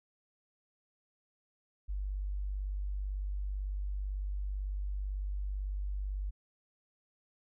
sine tone, 49 Hz, G1, in tune, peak -33 dBFS, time 1.88-6.31 s, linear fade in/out 20 ms, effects none

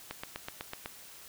click train, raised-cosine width 0.3 ms, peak -21 dBFS, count 7, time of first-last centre 0.11-0.859 s, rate 8.01 Hz, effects white hiss -51 dBFS RMS until 1.28 s

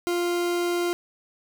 40% pulse tone, 349.2 Hz, F4, in tune, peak -22 dBFS, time 0.07-0.93 s, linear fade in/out 0 ms, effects none

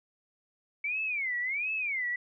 sine tone with vibrato, 2246 Hz, C#7, 22 cents sharp, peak -29 dBFS, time 0.84-2.16 s, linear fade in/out 5 ms, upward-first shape sine, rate 1.4 Hz, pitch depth 260 cents each way, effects none

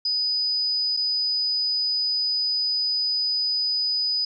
sine tone with dropouts, 4980 Hz, D#8, 1 cent sharp, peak -21 dBFS, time 0.05-4.25 s, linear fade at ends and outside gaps 5 ms, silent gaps 0.967-0.971 s, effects none

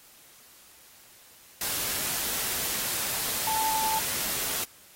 sine tone in noise, 880 Hz, A5, in tune, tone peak -26 dBFS, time 3.47-3.99 s, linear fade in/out 2 ms, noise white, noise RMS -30 dBFS, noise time 1.61-4.64 s, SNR +1 dB, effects white hiss -54 dBFS RMS until 4.95 s + AAC 48 kbps

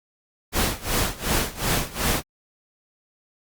pink noise with tremolo, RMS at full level -21 dBFS, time 0.52-2.23 s, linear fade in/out 50 ms, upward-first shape sine, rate 2.7 Hz, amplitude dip 90%, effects Opus 48 kbps

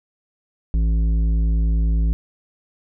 triangle tone with tanh clipping, 55 Hz, A1, in tune, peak -17 dBFS, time 0.74-2.13 s, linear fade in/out 0 ms, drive 14 dB, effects none

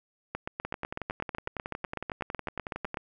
two click trains, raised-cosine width 0.5 ms, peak -17 / -19 dBFS, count 22 / 26, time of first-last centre 0.35-2.972 / 0.65-2.944 s, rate 8.01 / 10.9 Hz, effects none

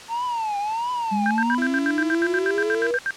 triangle tone with vibrato, 896 Hz, A5, 31 cents sharp, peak -21 dBFS, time 0.08-1.61 s, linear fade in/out 50 ms, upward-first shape triangle, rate 1.5 Hz, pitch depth 200 cents each way
sine exponential sweep, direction up, 198.3 to 493.9 Hz, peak -21 dBFS, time 1.11-2.98 s, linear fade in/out 20 ms
sine tone bursts, 1582 Hz, G6, 15 cents sharp, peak -21 dBFS, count 16, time 1.26-3.107 s, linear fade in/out 0 ms, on 47 ms, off 73 ms
sawtooth tone, 336.3 Hz, E4, 35 cents sharp, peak -25 dBFS, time 1.58-2.91 s, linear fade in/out 2 ms
effects white hiss -40 dBFS RMS until 3.16 s + low-pass 6000 Hz 12 dB/octave

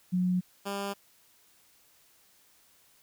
sine / 10% pulse tone pair in turn, 181.4 / 199.56 Hz, F#3 / G3, -34 / +31 cents, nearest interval major second, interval 165 cents, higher second, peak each -24 dBFS, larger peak neither, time 0.12-0.41 / 0.65-0.94 s, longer neither, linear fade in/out 20 ms, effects white hiss -63 dBFS RMS until 3.02 s

